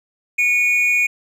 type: tone pair together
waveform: triangle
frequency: 2213 / 2447 Hz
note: C#7 / D#7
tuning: -3 / -29 cents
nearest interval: major second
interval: 174 cents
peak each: -19 / -13 dBFS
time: 0.38-1.07 s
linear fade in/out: 10 ms
effects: none